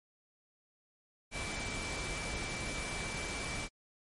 sine tone in noise, 2326 Hz, D7, 17 cents flat, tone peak -42 dBFS, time 1.31-3.69 s, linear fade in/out 50 ms, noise pink, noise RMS -39 dBFS, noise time 1.31-3.69 s, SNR -6 dB, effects low-pass 12000 Hz 12 dB/octave + MP3 48 kbps

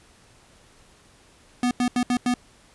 square tone bursts at uneven times, 246.2 Hz, B3, 5 cents flat, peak -20 dBFS, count 5, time 1.63-1.71 / 1.8-1.88 / 1.96-2.03 / 2.1-2.17 / 2.26-2.34 s, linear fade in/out 2 ms, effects pink hiss -55 dBFS RMS until 2.74 s + resampled to 24000 Hz

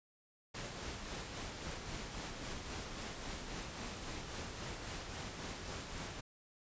pink noise with tremolo, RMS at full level -43 dBFS, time 0.54-6.21 s, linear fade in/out 10 ms, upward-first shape sine, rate 3.7 Hz, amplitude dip 35%, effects resampled to 16000 Hz

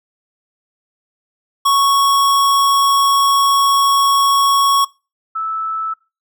square / sine tone pair in turn, 1108.7 / 1311.8 Hz, C#6 / E6, 0 / -9 cents, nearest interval minor third, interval 291 cents, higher second, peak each -11 / -18 dBFS, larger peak first, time 1.65-4.85 / 5.35-5.94 s, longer first, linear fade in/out 10 ms, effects noise-tail reverb RT60 0.3 s tail -23 dB re dry

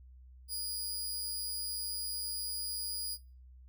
15% pulse tone, 4899 Hz, D#8, 28 cents flat, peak -29 dBFS, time 0.48-3.18 s, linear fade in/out 50 ms, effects noise-tail reverb RT60 0.3 s tail -19 dB re dry + added 63 Hz sine -52 dBFS peak until 3.68 s

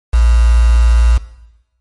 sine tone with quantisation, 58 Hz, A#1, 8 cents flat, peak -6 dBFS, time 0.13-1.18 s, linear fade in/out 10 ms, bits 4, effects noise-tail reverb RT60 1.0 s tail -17 dB re dry + MP3 48 kbps

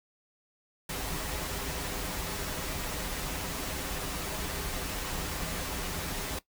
pink noise with comb filter, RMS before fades -35 dBFS, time 0.89-6.39 s, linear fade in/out 5 ms, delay 8.8 ms, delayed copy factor -0.5, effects noise-tail reverb RT60 0.1 s tail -17 dB re dry

